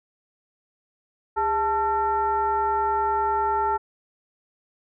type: tone with frequency modulation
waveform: sine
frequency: 880 Hz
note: A5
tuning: in tune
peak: -20 dBFS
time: 1.36-3.78 s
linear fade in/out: 20 ms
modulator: 475 Hz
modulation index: 0.84
effects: none